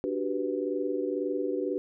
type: chord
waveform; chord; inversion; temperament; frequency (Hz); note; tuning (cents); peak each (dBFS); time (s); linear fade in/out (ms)
sine; G major seventh; second; equal; 293.7 / 370 / 392 / 493.9; D4 / F#4 / G4 / B4; 0 / 0 / 0 / 0; -33; 0.04-1.78; 0
effects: none